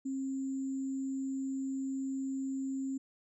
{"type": "tone with sample-and-hold", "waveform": "sine", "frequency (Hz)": 267.9, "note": "C4", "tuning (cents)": 41, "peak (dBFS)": -33, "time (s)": [0.05, 2.98], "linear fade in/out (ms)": 10, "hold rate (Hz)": 7350, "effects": ["resampled to 24000 Hz"]}